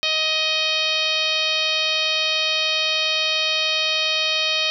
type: harmonic tone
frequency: 627 Hz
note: D#5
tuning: 13 cents sharp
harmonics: 1 / 2 / 3 / 4 / 5 / 6 / 7 / 8 / 9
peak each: -30 / -33 / -33 / -24 / -24 / -25 / -27 / -32 / -35 dBFS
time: 0.03-4.7 s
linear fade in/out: 0 ms
effects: none